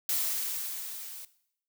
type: noise with level ramp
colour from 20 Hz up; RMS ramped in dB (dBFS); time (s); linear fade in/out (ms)
blue; -28 to -44; 0.09-1.25; 2
effects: noise-tail reverb RT60 0.7 s tail -17 dB re dry